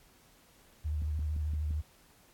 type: tone with vibrato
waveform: sine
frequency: 76.1 Hz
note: D#2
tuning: 38 cents flat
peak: -30 dBFS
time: 0.84-1.82 s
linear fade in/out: 20 ms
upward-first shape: square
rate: 13 Hz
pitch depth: 31 cents each way
type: click train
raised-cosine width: 5 ms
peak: -31 dBFS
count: 5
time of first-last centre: 1.02-1.708 s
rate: 5.81 Hz
effects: pink hiss -62 dBFS RMS until 2.33 s + AAC 64 kbps